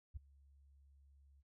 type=tone with ADSR envelope; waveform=sine; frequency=69.3 Hz; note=C#2; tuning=in tune; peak=-40 dBFS; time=0.14-1.43 s; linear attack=26 ms; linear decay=9 ms; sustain=-24 dB; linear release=34 ms; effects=noise-tail reverb RT60 0.1 s tail -22 dB re dry